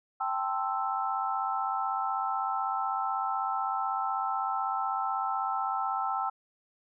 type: chord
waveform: sine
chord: A minor seventh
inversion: third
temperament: equal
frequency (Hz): 784 / 880 / 1046.5 / 1318.5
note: G5 / A5 / C6 / E6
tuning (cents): 0 / 0 / 0 / 0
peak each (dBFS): -32 / -35 / -37 / -32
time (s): 0.2-6.3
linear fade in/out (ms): 10
effects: none